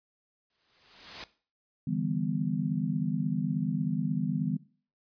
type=noise with exponential growth; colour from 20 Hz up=white; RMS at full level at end=-36 dBFS; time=0.5-1.24 s; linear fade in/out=2 ms; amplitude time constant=160 ms
type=chord; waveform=sine; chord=E minor seventh; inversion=third; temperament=just; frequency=148.33 / 164.81 / 197.78 / 247.2 Hz; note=D3 / E3 / G3 / B3; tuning=+18 / 0 / +16 / +2 cents; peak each=-33 dBFS; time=1.87-4.57 s; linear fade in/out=5 ms
effects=noise-tail reverb RT60 0.4 s tail -17 dB re dry + resampled to 11025 Hz